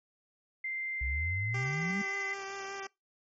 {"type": "tone with pitch glide", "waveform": "sine", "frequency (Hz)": [2088, 2031], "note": ["C7", "B6"], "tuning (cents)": [-4, 48], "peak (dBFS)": -33, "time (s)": [0.64, 2.34], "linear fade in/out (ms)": 5, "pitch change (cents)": -48, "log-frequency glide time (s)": [1.04, 1.97]}
{"type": "exponential sweep", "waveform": "sine", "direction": "up", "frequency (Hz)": [61.7, 207.7], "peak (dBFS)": -32, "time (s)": [1.01, 2.02], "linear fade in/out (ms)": 5}
{"type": "tone with vibrato", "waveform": "10% pulse", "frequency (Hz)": 392.1, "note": "G4", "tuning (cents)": 0, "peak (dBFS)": -30, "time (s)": [1.54, 2.87], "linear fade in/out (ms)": 5, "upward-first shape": "sine", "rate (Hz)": 5.2, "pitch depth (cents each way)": 14}
{"effects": ["noise-tail reverb RT60 0.2 s tail -22 dB re dry", "MP3 32 kbps"]}